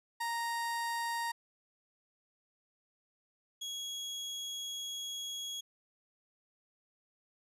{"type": "tone pair in turn", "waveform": "30% pulse", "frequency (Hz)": [932.3, 3322], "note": ["A#5", "G#7"], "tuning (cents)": [0, 0], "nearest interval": "octave + minor seventh", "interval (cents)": 2200, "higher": "second", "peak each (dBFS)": [-31, -35], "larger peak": "first", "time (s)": [[0.2, 1.32], [3.61, 5.61]], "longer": "second", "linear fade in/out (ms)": 10, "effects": ["resampled to 32000 Hz"]}